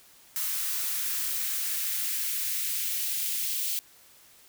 blue noise with high-pass filter sweep, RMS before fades -30 dBFS, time 0.36-3.79 s, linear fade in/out 0 ms, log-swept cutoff 1100 to 2800 Hz, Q 1.3, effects white hiss -56 dBFS RMS until 4.48 s

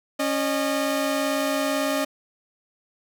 sawtooth tone pair together, 276 / 610 Hz, C#4 / D#5, -7 / -34 cents, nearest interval octave + major second, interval 1373 cents, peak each -21 dBFS, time 0.19-2.05 s, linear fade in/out 10 ms, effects none

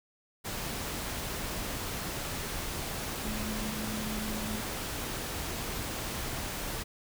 sine tone in noise, 215 Hz, A3, 40 cents flat, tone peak -36 dBFS, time 3.24-4.62 s, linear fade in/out 20 ms, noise pink, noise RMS -36 dBFS, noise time 0.44-6.84 s, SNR -3 dB, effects none

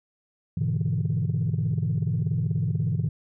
sine chord, E dominant seventh, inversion first, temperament just, 103.01 / 123.61 / 148.33 / 164.81 Hz, G#2 / B2 / D3 / E3, -14 / +2 / +18 / 0 cents, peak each -27 dBFS, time 0.57-3.09 s, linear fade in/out 5 ms, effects tanh soft clip ceiling -17 dBFS

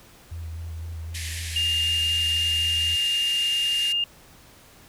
sine tone with vibrato, 82.2 Hz, E2, 4 cents flat, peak -31 dBFS, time 0.31-2.96 s, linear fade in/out 10 ms, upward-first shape square, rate 3.9 Hz, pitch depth 24 cents each way
pink band-pass noise, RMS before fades -35 dBFS, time 1.14-3.93 s, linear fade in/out 10 ms, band 1700 to 12000 Hz, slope 96 dB/octave
sine tone, 2818 Hz, F7, 15 cents sharp, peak -21 dBFS, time 1.56-4.04 s, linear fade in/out 2 ms
effects pink hiss -51 dBFS RMS until 4.88 s

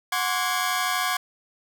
sawtooth tone cluster, 733 / 1052 / 1144 / 1649 Hz, F#5 / C6 / D6 / G#6, -16 / +9 / -46 / -13 cents, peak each -25 dBFS, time 0.12-1.17 s, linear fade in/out 5 ms, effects none

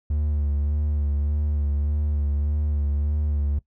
triangle tone with vibrato, 73.42 Hz, D2, in tune, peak -19 dBFS, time 0.1-3.59 s, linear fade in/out 5 ms, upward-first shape sine, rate 1.7 Hz, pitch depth 39 cents each way, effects noise-tail reverb RT60 0.1 s tail -19 dB re dry

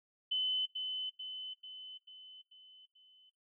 sine tone with echo, 3030 Hz, F#7, 40 cents sharp, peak -30 dBFS, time 0.31-0.66 s, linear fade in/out 10 ms, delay 440 ms, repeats 6, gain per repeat -5 dB, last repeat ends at 3.3 s, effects noise-tail reverb RT60 0.2 s tail -17 dB re dry

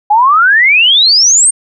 sine exponential sweep, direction up, 810 to 8870 Hz, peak -4 dBFS, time 0.1-1.51 s, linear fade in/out 10 ms, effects none

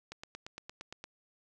click train, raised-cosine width 0.2 ms, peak -26 dBFS, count 9, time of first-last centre 0.12-1.041 s, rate 8.69 Hz, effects none

